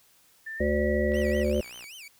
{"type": "tone with pitch glide", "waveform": "sine", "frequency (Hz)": [1780, 1941.1], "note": ["A6", "B6"], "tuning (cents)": [20, -30], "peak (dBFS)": -34, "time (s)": [0.46, 1.44], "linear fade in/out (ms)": 10, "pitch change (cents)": 150, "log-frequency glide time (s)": [0.57, 0.64]}
{"type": "harmonic tone", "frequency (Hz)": 73.3, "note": "D2", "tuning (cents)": -3, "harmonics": [1, 3, 5, 7, 8], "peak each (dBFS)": [-29, -29, -29, -29, -29], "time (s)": [0.6, 1.61], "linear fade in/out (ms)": 5}
{"type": "click train", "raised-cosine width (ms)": 0.3, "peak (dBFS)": -32, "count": 45, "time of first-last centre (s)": [1.12, 1.841], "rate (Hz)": 61}
{"type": "tone with vibrato", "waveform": "sawtooth", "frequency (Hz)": 2637, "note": "E7", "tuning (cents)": 0, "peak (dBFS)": -39, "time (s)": [1.14, 2.08], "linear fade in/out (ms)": 2, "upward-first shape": "sine", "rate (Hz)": 5.2, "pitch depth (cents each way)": 280}
{"effects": ["white hiss -61 dBFS RMS until 2.19 s"]}